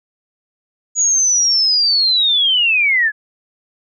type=linear sweep; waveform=sine; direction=down; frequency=6840 to 1661.2 Hz; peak=-11 dBFS; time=0.95-3.12 s; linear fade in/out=50 ms; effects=none